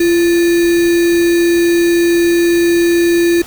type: tone with sample-and-hold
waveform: sine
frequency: 341.9 Hz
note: F4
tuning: 37 cents flat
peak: -8 dBFS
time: 0-3.42 s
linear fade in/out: 5 ms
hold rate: 2100 Hz
effects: pink hiss -33 dBFS RMS until 3.46 s